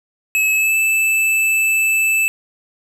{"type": "tone with pitch glide", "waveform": "square", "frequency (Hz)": [2582, 2632], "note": ["E7", "E7"], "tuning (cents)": [-37, -3], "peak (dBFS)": -14, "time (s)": [0.35, 2.28], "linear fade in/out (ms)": 0, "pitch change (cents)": 34, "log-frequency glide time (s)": [0.54, 0.75], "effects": []}